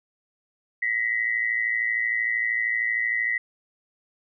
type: tone pair together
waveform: sine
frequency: 1908 / 2021 Hz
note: A#6 / B6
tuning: +40 / +39 cents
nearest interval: minor second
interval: 99 cents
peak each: -25 dBFS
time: 0.82-3.38 s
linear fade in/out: 5 ms
effects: none